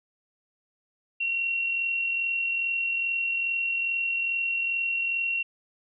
sine tone with amplitude modulation, 2737 Hz, F7, 36 cents flat, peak -23 dBFS, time 1.2-5.43 s, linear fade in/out 10 ms, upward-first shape sine, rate 42.4 Hz, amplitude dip 35%, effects none

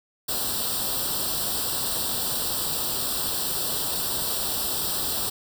white noise with comb filter, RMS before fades -27 dBFS, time 0.28-5.3 s, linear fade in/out 10 ms, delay 0.23 ms, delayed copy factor +0.85, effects none

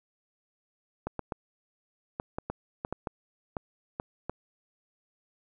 clicks, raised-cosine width 1 ms, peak -18 dBFS, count 12, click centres 1.07 / 1.193 / 1.322 / 2.199 / 2.385 / 2.5 / 2.849 / 2.926 / 3.072 / 3.568 / 3.999 / 4.296 s, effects none

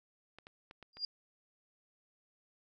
clicks, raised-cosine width 0.3 ms, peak -35 dBFS, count 5, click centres 0.386 / 0.469 / 0.711 / 0.827 / 0.97 s
sine tone with exponential growth, 4815 Hz, D8, 42 cents sharp, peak -30 dBFS, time 0.93-1.05 s, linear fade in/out 2 ms, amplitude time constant 25 ms
effects none

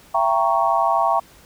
sine chord, E diminished seventh, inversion none, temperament equal with one note detuned, 671.9 / 784 / 932.3 / 1108.7 Hz, E5 / G5 / Bb5 / Db6, +33 / 0 / 0 / 0 cents, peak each -21 dBFS, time 0.14-1.2 s, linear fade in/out 10 ms, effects pink hiss -49 dBFS RMS until 1.45 s

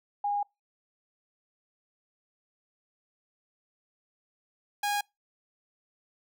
sine / sawtooth tone pair in turn, 817 / 820.7 Hz, G#5 / G#5, -29 / -21 cents, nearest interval unison, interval 8 cents, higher second, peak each -26 / -23 dBFS, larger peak second, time 0.24-0.43 / 4.83-5.01 s, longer first, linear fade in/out 5 ms, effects noise-tail reverb RT60 0.2 s tail -26 dB re dry

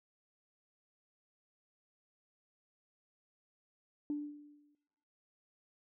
sine tone with exponential decay, 293.7 Hz, D4, in tune, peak -31 dBFS, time 4.1-4.75 s, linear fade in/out 1 ms, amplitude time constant 140 ms, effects noise-tail reverb RT60 1.0 s tail -18 dB re dry + tanh soft clip ceiling -27 dBFS

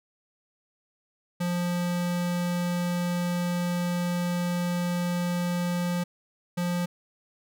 square tone bursts at uneven times, 175.8 Hz, F3, 12 cents sharp, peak -26 dBFS, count 2, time 1.4-6.04 / 6.57-6.86 s, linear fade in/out 10 ms, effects none

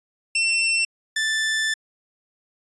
sawtooth tone pair in turn, 2697 / 1762.1 Hz, E7 / A6, +39 / +2 cents, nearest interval perfect fifth, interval 737 cents, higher first, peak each -15 / -17 dBFS, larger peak first, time 0.35-0.85 / 1.16-1.74 s, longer second, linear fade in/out 5 ms, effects resampled to 22050 Hz

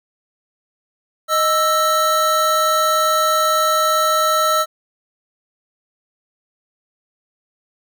square tone pair together, 622.2 / 1318.5 Hz, D#5 / E6, 0 / 0 cents, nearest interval octave + minor second, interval 1300 cents, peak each -20 / -16 dBFS, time 1.28-4.66 s, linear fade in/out 50 ms, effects none

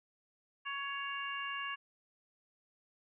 harmonic tone, 558 Hz, C#5, 11 cents sharp, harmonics 2 / 3 / 4 / 5, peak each -41 / -42 / -47 / -42 dBFS, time 0.65-1.76 s, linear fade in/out 20 ms, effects none

